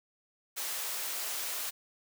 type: high-pass noise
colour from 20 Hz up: white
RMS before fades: -36 dBFS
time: 0.56-1.71 s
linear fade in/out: 20 ms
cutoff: 510 Hz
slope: 12 dB/octave
effects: none